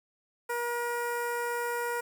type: tone with notch filter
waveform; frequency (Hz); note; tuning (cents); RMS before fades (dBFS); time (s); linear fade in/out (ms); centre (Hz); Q
15% pulse; 477.3; A#4; +41; -32; 0.49-2.01; 10; 4200; 0.85
effects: 9-bit